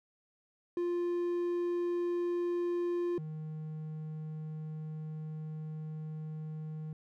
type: tone pair in turn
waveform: triangle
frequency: 349.4 / 155.64 Hz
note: F4 / D#3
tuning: +1 / +1 cents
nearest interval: octave + major second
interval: 1400 cents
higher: first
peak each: -28 / -36 dBFS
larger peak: first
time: 0.77-3.18 / 3.18-6.93 s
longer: second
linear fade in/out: 2 ms
effects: none